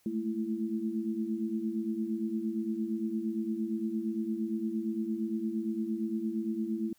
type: tone cluster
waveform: sine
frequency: 214.8 / 223.5 / 333.5 Hz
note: A3 / A3 / E4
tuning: -41 / +27 / +20 cents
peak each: -35 / -34 / -35 dBFS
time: 0.06-6.93 s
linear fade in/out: 2 ms
effects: white hiss -68 dBFS RMS until 6.98 s